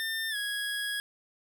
25% pulse tone with pitch glide, 1800 to 1660.2 Hz, A6 to G#6, +39 to -1 cents, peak -27 dBFS, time 0-1 s, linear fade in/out 0 ms, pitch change -140 cents, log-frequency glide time 0.3-0.36 s, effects none

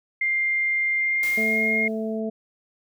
sine tone with pitch glide, 2100 to 2135 Hz, C7 to C7, +6 to +34 cents, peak -20 dBFS, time 0.21-1.88 s, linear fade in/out 5 ms, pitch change +28 cents, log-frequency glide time 0.95-1.57 s
white noise with exponential decay, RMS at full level -35 dBFS, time 1.23-2.2 s, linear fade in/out 1 ms, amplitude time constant 210 ms
harmonic tone, 220 Hz, A3, in tune, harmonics 1 / 2 / 3, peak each -27 / -30 / -32 dBFS, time 1.37-2.3 s, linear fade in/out 10 ms
effects none

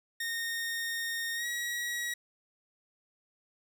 sawtooth tone with pitch glide, 1845 to 1912.3 Hz, A#6 to A#6, -18 to +44 cents, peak -29 dBFS, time 0.2-2.14 s, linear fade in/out 5 ms, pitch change +62 cents, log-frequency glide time 1.35-1.46 s, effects none

